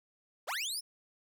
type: linear sweep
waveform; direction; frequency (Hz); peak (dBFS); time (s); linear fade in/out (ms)
25% pulse; up; 392 to 5450; -30; 0.47-0.81; 20
effects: none